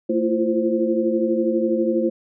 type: tone cluster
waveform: sine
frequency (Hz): 225.4 / 335.5 / 347.7 / 523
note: A3 / E4 / F4 / C5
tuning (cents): +42 / +31 / -8 / -1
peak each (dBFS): -23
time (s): 0.09-2.1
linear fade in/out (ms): 10
effects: none